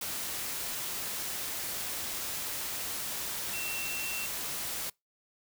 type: tone in noise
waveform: sine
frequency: 2707 Hz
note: E7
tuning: 45 cents sharp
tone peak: -37 dBFS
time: 3.53-4.26 s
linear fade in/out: 5 ms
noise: white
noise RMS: -36 dBFS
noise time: 0.01-4.9 s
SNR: -4 dB
effects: noise-tail reverb RT60 0.2 s tail -26 dB re dry